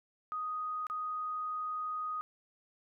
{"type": "tone with dropouts", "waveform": "sine", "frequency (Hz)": 1246, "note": "D#6", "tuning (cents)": 2, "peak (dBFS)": -34, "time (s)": [0.32, 2.21], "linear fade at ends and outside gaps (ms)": 0, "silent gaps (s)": [0.868, 0.899], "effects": []}